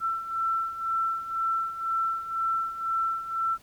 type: beating tone pair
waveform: sine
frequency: 1338 / 1340 Hz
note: E6 / E6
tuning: +25 / +28 cents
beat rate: 2 Hz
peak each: -32 / -27 dBFS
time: 0-3.58 s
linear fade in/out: 50 ms
effects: pink hiss -57 dBFS RMS until 3.62 s